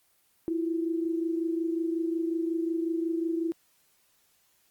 sine tone pair together, 328.7 / 354.2 Hz, E4 / F4, -5 / +24 cents, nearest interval minor second, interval 129 cents, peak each -27 / -34 dBFS, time 0.48-3.52 s, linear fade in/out 0 ms, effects white hiss -67 dBFS RMS until 4.7 s + Opus 24 kbps

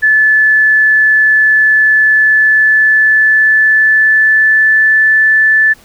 sine tone with pitch glide, 1735 to 1750.1 Hz, A6 to A6, -25 to -10 cents, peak -5 dBFS, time 0.02-5.74 s, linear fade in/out 20 ms, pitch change +15 cents, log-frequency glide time 2.18-5.07 s, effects pink hiss -43 dBFS RMS until 5.84 s

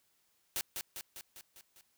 white noise with echo, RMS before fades -35 dBFS, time 0.56-0.61 s, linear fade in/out 0 ms, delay 200 ms, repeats 6, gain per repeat -4 dB, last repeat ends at 1.81 s, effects white hiss -74 dBFS RMS until 1.97 s

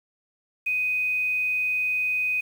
sine tone with quantisation, 2500 Hz, D#7, 8 cents sharp, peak -22 dBFS, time 0.66-2.41 s, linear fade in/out 10 ms, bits 8, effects none

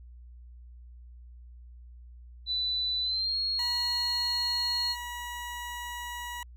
sine tone with pitch glide, 3985 to 4296 Hz, B7 to C8, +15 to +45 cents, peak -27 dBFS, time 2.46-4.96 s, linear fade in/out 50 ms, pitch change +130 cents, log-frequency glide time 3.02-3.38 s
20% pulse tone, 966 Hz, B5, 39 cents flat, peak -31 dBFS, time 3.59-6.43 s, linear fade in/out 2 ms
effects added 60 Hz sine -46 dBFS peak until 6.56 s

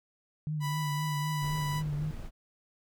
sine tone with vibrato, 149.8 Hz, D3, 35 cents sharp, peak -30 dBFS, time 0.47-2.11 s, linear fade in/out 0 ms, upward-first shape triangle, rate 3.9 Hz, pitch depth 63 cents each way
sawtooth tone, 987.8 Hz, B5, in tune, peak -31 dBFS, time 0.6-1.83 s, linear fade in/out 50 ms
brown noise, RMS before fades -41 dBFS, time 1.4-2.31 s, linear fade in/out 50 ms
effects none

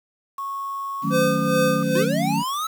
sine tone with pitch glide, 1100 to 1213.5 Hz, C#6 to D#6, -14 to -44 cents, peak -26 dBFS, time 0.38-1.83 s, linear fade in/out 5 ms, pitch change +170 cents, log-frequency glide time 1.01-1.24 s
sine chord, D# half-diminished seventh, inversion none, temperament equal with one note detuned, 155.56 / 185 / 220 / 275.9 Hz, D#3 / F#3 / A3 / C#4, 0 / 0 / 0 / -8 cents, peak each -26 dBFS, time 1.02-2.44 s, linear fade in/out 50 ms
square tone with tremolo, 512 Hz, C5, 38 cents flat, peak -18 dBFS, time 1.1-2.06 s, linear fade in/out 50 ms, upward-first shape sine, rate 2.4 Hz, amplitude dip 70%
square linear sweep, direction up, 329.6 to 1318.5 Hz, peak -24 dBFS, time 1.95-2.67 s, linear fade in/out 5 ms
effects 7-bit

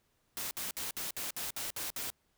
white noise bursts, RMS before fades -38 dBFS, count 9, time 0.37-2.102 s, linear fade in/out 0 ms, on 140 ms, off 59 ms, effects pink hiss -75 dBFS RMS until 2.37 s

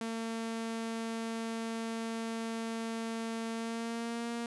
sawtooth tone with pitch glide, 226.9 to 234.6 Hz, A#3 to A#3, -47 to +11 cents, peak -31 dBFS, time 0.01-4.46 s, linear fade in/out 2 ms, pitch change +58 cents, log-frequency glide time 3.52-4.3 s, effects resampled to 24000 Hz

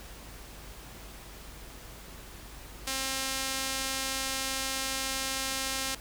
sawtooth tone with band-pass filter, 266.4 Hz, C4, 31 cents sharp, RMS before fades -33 dBFS, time 2.87-5.95 s, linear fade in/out 5 ms, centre 7200 Hz, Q 0.56, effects added 50 Hz sine -48 dBFS peak until 6 s + pink hiss -48 dBFS RMS until 6 s

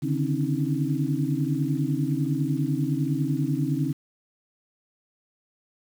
sine tone cluster, 141.8 / 151.8 / 262.8 / 284.1 / 317.9 Hz, C#3 / D#3 / C4 / C#4 / D#4, +40 / -42 / +8 / +43 / +37 cents, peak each -27 / -28 / -29 / -31 / -31 dBFS, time 0.02-3.93 s, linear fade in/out 20 ms, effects 8-bit

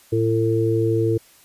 harmonic tone, 112.5 Hz, A2, 39 cents sharp, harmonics 1 / 3 / 4, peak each -21 / -21 / -21 dBFS, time 0.12-1.18 s, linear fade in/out 10 ms, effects white hiss -52 dBFS RMS until 1.44 s + resampled to 32000 Hz

